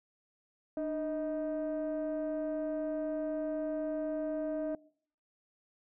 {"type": "tone pair together", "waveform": "sine", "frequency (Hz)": [300, 628], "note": ["D4", "D#5"], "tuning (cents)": [37, 16], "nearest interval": "octave + minor second", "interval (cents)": 1279, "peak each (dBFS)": [-33, -33], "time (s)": [0.77, 4.75], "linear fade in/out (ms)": 2, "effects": ["noise-tail reverb RT60 0.6 s tail -25 dB re dry", "tanh soft clip ceiling -29 dBFS"]}